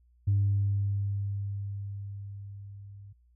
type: tone with level ramp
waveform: sine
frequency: 100 Hz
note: G2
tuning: 35 cents sharp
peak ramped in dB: -20 to -45 dBFS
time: 0.27-3.13 s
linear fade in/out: 10 ms
effects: tanh soft clip ceiling -18 dBFS + added 60 Hz sine -60 dBFS peak until 3.35 s